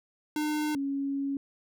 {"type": "tone pair in turn", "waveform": ["square", "sine"], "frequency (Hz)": [302.5, 277.1], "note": ["D#4", "C#4"], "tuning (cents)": [-49, -1], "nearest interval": "major second", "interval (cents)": 152, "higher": "first", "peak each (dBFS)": -28, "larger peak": "neither", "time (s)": [[0.36, 0.75], [0.75, 1.37]], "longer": "second", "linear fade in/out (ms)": 2, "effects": []}